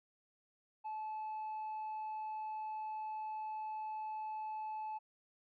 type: tone with tanh clipping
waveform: sine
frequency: 865 Hz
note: A5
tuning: 30 cents flat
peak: -40 dBFS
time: 0.84-4.99 s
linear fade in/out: 20 ms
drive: 1 dB
effects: none